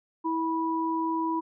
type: tone pair together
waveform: sine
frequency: 325.3 / 980.2 Hz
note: E4 / B5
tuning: -23 / -13 cents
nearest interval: octave + perfect fifth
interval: 1910 cents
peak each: -28 dBFS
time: 0.24-1.41 s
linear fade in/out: 20 ms
effects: none